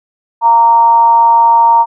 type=tone with frequency modulation; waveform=sine; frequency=926 Hz; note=A#5; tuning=12 cents flat; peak=-4 dBFS; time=0.41-1.86 s; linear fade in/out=50 ms; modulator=233 Hz; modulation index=0.3; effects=none